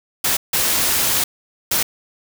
white noise bursts at uneven times, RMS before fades -18 dBFS, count 3, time 0.24-0.37 / 0.53-1.24 / 1.71-1.83 s, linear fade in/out 5 ms, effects none

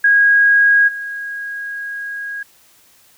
sine tone with level steps, 1642 Hz, G#6, 20 cents flat, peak -8 / -23 dBFS, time 0.04-2.43 s, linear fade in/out 5 ms, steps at 0.87 s, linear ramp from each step 20 ms, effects white hiss -51 dBFS RMS until 3.17 s

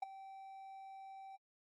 triangle tone with ADSR envelope, 775 Hz, G5, 20 cents flat, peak -32 dBFS, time 0.02-1.37 s, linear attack 8 ms, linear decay 13 ms, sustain -16 dB, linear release 22 ms, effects AAC 32 kbps

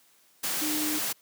sine tone in noise, 304.3 Hz, D#4, 38 cents flat, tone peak -30 dBFS, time 0.61-0.99 s, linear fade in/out 10 ms, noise white, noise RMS -30 dBFS, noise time 0.43-1.13 s, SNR -3 dB, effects white hiss -62 dBFS RMS until 1.21 s + high-pass 150 Hz 12 dB/octave

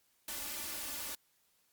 white noise with comb filter, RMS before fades -41 dBFS, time 0.28-1.15 s, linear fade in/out 2 ms, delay 3.4 ms, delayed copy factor +0.95, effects white hiss -73 dBFS RMS until 1.72 s + Opus 48 kbps

